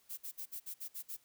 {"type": "noise bursts", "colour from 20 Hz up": "violet", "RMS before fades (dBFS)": -43, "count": 8, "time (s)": [0.09, 1.17], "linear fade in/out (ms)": 20, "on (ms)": 86, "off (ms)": 56, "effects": ["white hiss -70 dBFS RMS until 1.24 s"]}